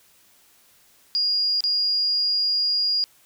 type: tone with dropouts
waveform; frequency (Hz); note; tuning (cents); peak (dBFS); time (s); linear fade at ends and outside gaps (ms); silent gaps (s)
sine; 4849; D#8; -45; -19; 1.15-3.04; 0; 1.606-1.639
effects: white hiss -57 dBFS RMS until 3.25 s